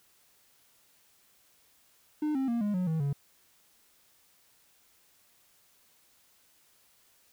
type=tone with pitch steps; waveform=triangle; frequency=302.7 / 266.6 / 234.8 / 206.8 / 182.08 / 160.35 / 141.21 Hz; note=D#4 / C4 / A#3 / G#3 / F#3 / E3 / C#3; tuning=-48 / +33 / +13 / -7 / -28 / -48 / +32 cents; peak=-25 dBFS; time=2.22-3.13 s; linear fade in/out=5 ms; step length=130 ms; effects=white hiss -65 dBFS RMS until 7.32 s